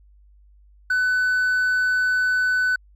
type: tone with hard clipping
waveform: sine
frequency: 1500 Hz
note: F#6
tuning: 23 cents sharp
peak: -18 dBFS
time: 0.9-2.76 s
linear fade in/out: 5 ms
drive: 2 dB
effects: added 50 Hz sine -49 dBFS peak until 2.95 s + MP3 64 kbps